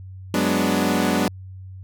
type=chord; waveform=sawtooth; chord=G# half-diminished seventh; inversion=third; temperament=equal; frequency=185 / 207.7 / 246.9 / 293.7 Hz; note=F#3 / G#3 / B3 / D4; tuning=0 / 0 / 0 / 0 cents; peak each=-20 dBFS; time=0.34-1.28 s; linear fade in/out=2 ms; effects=added 94 Hz sine -35 dBFS peak until 1.83 s